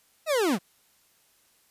40% pulse linear sweep, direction down, 661 to 155.56 Hz, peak -21 dBFS, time 0.26-0.59 s, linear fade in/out 50 ms, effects white hiss -64 dBFS RMS until 1.7 s + resampled to 32000 Hz

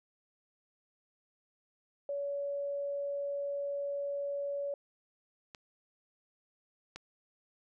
sine tone, 566 Hz, C#5, 36 cents sharp, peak -33 dBFS, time 2.09-4.74 s, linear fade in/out 2 ms
clicks, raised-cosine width 0.2 ms, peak -29 / -26 dBFS, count 2, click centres 5.548 / 6.96 s
effects none

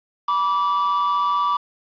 triangle tone pair together, 976 / 1160.7 Hz, B5 / D6, -21 / -21 cents, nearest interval minor third, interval 300 cents, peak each -21 / -17 dBFS, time 0.28-1.57 s, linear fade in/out 5 ms, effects resampled to 11025 Hz + 7-bit

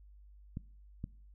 clicks, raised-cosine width 5 ms, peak -26 dBFS, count 2, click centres 0.571 / 1.041 s, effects noise-tail reverb RT60 0.5 s tail -22 dB re dry + added 50 Hz sine -54 dBFS peak until 1.34 s

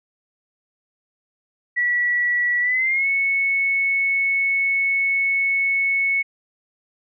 sine tone with pitch glide, 1943 to 2206 Hz, B6 to C#7, -29 to -9 cents, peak -17 dBFS, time 1.76-6.23 s, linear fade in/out 20 ms, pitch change +220 cents, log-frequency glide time 2.61-3.07 s, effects none

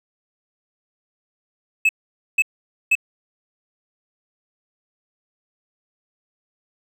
triangle tone bursts, 2595 Hz, E7, 28 cents flat, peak -11 dBFS, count 3, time 1.85-2.953 s, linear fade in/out 5 ms, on 41 ms, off 490 ms, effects none

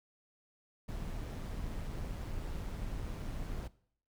brown noise with amplitude modulation, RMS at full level -38 dBFS, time 0.88-3.68 s, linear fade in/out 10 ms, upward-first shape sine, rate 163 Hz, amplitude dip 35%, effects noise-tail reverb RT60 0.6 s tail -20 dB re dry

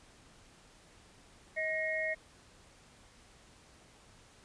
sine tone cluster, 633 / 1878 / 2162 Hz, D#5 / A#6 / C#7, +30 / +12 / -44 cents, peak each -36 / -35 / -37 dBFS, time 1.56-2.15 s, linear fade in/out 20 ms, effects pink hiss -60 dBFS RMS until 4.44 s + resampled to 22050 Hz

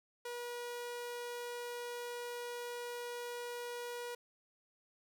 sawtooth tone, 482.2 Hz, B4, 41 cents flat, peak -37 dBFS, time 0.25-4.15 s, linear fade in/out 5 ms, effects none

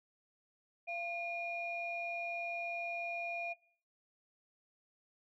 sine tone pair together, 685.8 / 2430 Hz, F5 / D#7, -32 / -42 cents, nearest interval octave + minor seventh, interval 2190 cents, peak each -40 / -39 dBFS, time 0.87-3.54 s, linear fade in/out 20 ms, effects noise-tail reverb RT60 0.5 s tail -19 dB re dry + tanh soft clip ceiling -30 dBFS

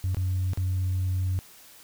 sine tone with dropouts, 92.5 Hz, F#2, in tune, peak -22 dBFS, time 0.04-1.39 s, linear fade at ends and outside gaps 0 ms, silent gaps 0.146-0.169 / 0.534-0.574 s, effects tanh soft clip ceiling -21 dBFS + white hiss -51 dBFS RMS until 1.83 s

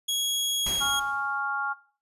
sawtooth tone with pitch glide, 3322 to 3291 Hz, G#7 to G#7, 0 to -16 cents, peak -22 dBFS, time 0.08-1 s, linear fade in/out 10 ms, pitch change -16 cents, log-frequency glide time 0.58-0.75 s
pink noise with exponential decay, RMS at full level -33 dBFS, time 0.66-1.49 s, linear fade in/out 5 ms, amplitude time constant 180 ms
sine chord, Db major, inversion second, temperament equal, 830.6 / 1108.7 / 1396.9 Hz, Ab5 / Db6 / F6, 0 / 0 / 0 cents, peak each -32 / -33 / -29 dBFS, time 0.8-1.74 s, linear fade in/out 20 ms
effects noise-tail reverb RT60 0.4 s tail -17 dB re dry + resampled to 32000 Hz

